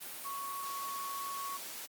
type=tone in noise; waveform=sine; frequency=1110 Hz; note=C#6; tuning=2 cents sharp; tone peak=-38 dBFS; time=0.24-1.58 s; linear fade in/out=20 ms; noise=white; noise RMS=-44 dBFS; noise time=0-1.87 s; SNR=+3 dB; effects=high-pass 200 Hz 12 dB/octave + Opus 32 kbps